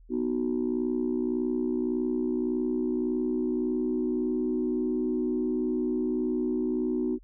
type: chord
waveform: sine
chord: B major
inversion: none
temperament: just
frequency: 246.9 / 308.7 / 370.4 Hz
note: B3 / D#4 / F#4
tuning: 0 / -14 / +2 cents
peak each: -28 / -30 / -29 dBFS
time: 0.09-7.19 s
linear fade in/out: 50 ms
effects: tanh soft clip ceiling -18 dBFS + added 40 Hz sine -50 dBFS peak until 7.23 s